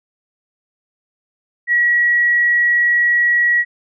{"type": "tone", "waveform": "sine", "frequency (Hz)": 1919, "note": "A#6", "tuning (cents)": 50, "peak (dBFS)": -11, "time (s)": [1.67, 3.65], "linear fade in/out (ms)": 50, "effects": []}